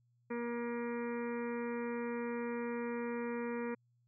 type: harmonic tone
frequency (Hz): 237.3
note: A#3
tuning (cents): +31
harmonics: 1 / 2 / 4 / 5 / 6 / 7 / 8 / 9 / 10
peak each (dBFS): -39 / -39 / -47 / -53 / -52 / -55 / -51 / -57 / -54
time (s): 0.3-3.75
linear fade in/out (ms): 10
effects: added 120 Hz sine -70 dBFS peak until 4.07 s